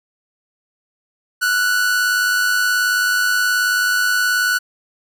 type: tone pair together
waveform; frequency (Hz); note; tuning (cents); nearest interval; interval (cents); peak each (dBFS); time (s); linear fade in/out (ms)
45% pulse; 1381.3 / 1480; F6 / F#6; -19 / 0; minor second; 119; -25 / -15; 1.41-4.59; 20
effects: none